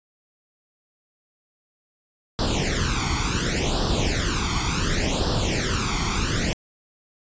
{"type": "noise with flanger", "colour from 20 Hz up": "pink", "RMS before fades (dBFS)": -23, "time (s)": [2.39, 6.53], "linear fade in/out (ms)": 0, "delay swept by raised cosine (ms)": [0.22, 0.9], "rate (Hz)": 0.69, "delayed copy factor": 0.85, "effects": ["resampled to 16000 Hz"]}